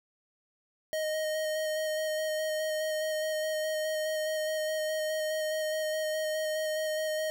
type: tone with vibrato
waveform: square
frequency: 622.3 Hz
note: D#5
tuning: in tune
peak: -30 dBFS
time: 0.93-7.3 s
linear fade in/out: 0 ms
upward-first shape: square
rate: 4.8 Hz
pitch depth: 11 cents each way
effects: none